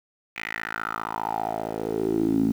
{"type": "tone with band-pass filter sweep", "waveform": "10% pulse", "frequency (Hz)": 55, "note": "A1", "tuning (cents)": 0, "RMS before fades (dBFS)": -27, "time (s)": [0.36, 2.52], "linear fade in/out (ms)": 5, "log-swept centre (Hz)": [2300, 240], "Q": 5.4, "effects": ["8-bit"]}